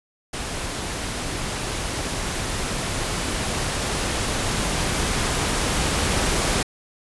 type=noise with level ramp; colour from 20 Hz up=pink; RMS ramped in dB=-29 to -21 dBFS; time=0.33-6.63 s; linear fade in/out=5 ms; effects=resampled to 24000 Hz